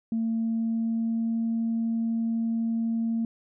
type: tone with pitch glide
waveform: sine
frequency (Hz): 226.2 to 228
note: A3 to A#3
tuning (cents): +48 to -38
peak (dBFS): -23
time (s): 0.12-3.25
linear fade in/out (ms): 2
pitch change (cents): +14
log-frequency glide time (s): 0.32-1.38
effects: tanh soft clip ceiling -20 dBFS